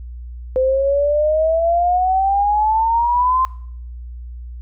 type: exponential sweep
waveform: sine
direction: up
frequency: 512 to 1046.5 Hz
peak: -13 dBFS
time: 0.56-3.45 s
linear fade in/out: 0 ms
effects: noise-tail reverb RT60 0.6 s tail -21 dB re dry + added 60 Hz sine -29 dBFS peak until 4.61 s